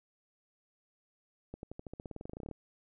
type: accelerating click train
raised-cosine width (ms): 2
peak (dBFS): -29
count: 20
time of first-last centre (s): 1.54-2.513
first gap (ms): 91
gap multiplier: 0.93
effects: none